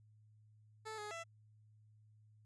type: tone with pitch steps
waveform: 15% pulse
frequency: 437.1 / 419.3 / 667 Hz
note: A4 / G#4 / E5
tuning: -11 / +17 / +20 cents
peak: -38 dBFS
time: 0.85-1.24 s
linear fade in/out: 20 ms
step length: 130 ms
effects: added 107 Hz sine -63 dBFS peak until 2.45 s + resampled to 22050 Hz